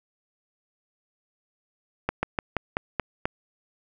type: slowing click train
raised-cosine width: 0.5 ms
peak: -9 dBFS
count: 7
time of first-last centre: 2.09-3.255 s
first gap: 140 ms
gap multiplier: 1.13
effects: none